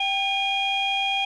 sine tone cluster, 784 / 2443 / 3255 Hz, G5 / D#7 / G#7, 0 / -32 / -36 cents, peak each -25 dBFS, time 0-1.25 s, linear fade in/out 5 ms, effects tanh soft clip ceiling -15 dBFS

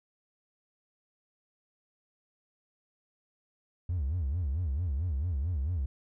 triangle tone with vibrato, 77.7 Hz, D#2, 2 cents flat, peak -25 dBFS, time 3.89-5.86 s, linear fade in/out 5 ms, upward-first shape sine, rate 4.5 Hz, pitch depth 290 cents each way, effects tanh soft clip ceiling -24 dBFS

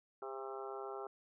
harmonic tone with a mistuned harmonic, 133.8 Hz, C3, 39 cents sharp, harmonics 3 / 4 / 5 / 6 / 7 / 8 / 9 / 10, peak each -45 / -52 / -51 / -49 / -57 / -54 / -55 / -51 dBFS, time 0.22-1.07 s, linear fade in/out 2 ms, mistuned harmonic 4, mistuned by -27 cents, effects none

